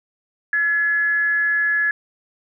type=tone with frequency modulation; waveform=sine; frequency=1700 Hz; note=G#6; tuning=40 cents sharp; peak=-16 dBFS; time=0.53-1.91 s; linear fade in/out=2 ms; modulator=343 Hz; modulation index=0.21; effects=none